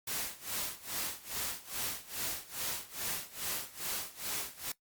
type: noise with tremolo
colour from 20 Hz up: white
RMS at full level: -35 dBFS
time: 0.07-4.72 s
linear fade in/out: 5 ms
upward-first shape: sine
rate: 2.4 Hz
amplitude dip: 90%
effects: noise-tail reverb RT60 0.1 s tail -19 dB re dry + Opus 48 kbps